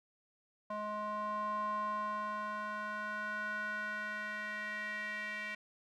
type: tone with band-pass filter sweep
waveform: square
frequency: 210.7 Hz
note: G#3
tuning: 25 cents sharp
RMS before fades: -39 dBFS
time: 0.7-5.55 s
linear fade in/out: 5 ms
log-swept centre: 880 to 2100 Hz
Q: 5
effects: none